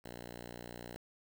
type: tone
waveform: 5% pulse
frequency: 59.8 Hz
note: A#1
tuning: 45 cents sharp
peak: -34 dBFS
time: 0.04-0.97 s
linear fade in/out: 10 ms
effects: 10-bit